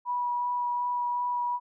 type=tone with vibrato; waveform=sine; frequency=974 Hz; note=B5; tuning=24 cents flat; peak=-26 dBFS; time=0.05-1.6 s; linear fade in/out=50 ms; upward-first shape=sine; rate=2.7 Hz; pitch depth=10 cents each way; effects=none